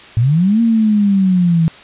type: linear two-way sweep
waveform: sine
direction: up then down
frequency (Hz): 106.5 to 233.1 to 159.8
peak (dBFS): -9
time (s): 0.17-1.68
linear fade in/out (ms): 0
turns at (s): 0.61
effects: white hiss -38 dBFS RMS until 1.83 s + resampled to 8000 Hz